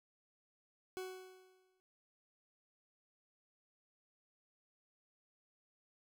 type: tone with exponential decay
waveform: 40% pulse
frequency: 372.4 Hz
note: F#4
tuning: 11 cents sharp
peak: -39 dBFS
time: 0.97-1.8 s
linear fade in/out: 0 ms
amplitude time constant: 180 ms
effects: none